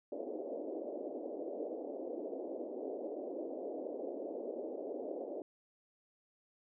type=band-pass noise; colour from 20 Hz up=white; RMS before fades=-42 dBFS; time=0.12-5.42 s; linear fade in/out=2 ms; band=270 to 620 Hz; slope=48 dB/octave; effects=none